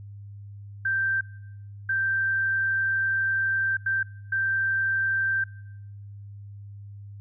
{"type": "tone bursts at uneven times", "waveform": "sine", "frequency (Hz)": 1568, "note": "G6", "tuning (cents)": 0, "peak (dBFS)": -22, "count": 4, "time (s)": [[0.85, 1.21], [1.89, 3.77], [3.86, 4.03], [4.32, 5.44]], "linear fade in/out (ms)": 5, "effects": ["noise-tail reverb RT60 0.9 s tail -23 dB re dry", "added 101 Hz sine -39 dBFS peak until 7.2 s"]}